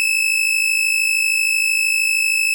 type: tone pair together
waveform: 40% pulse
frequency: 2584 / 2637 Hz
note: E7 / E7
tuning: -35 / 0 cents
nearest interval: unison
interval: 35 cents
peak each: -17 dBFS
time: 0-2.54 s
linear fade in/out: 0 ms
effects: none